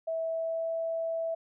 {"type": "tone with pitch glide", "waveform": "sine", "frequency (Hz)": [652, 657.3], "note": ["E5", "E5"], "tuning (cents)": [-19, -5], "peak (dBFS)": -29, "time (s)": [0.07, 1.35], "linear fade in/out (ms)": 10, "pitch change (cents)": 14, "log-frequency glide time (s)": [0.21, 0.71], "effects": []}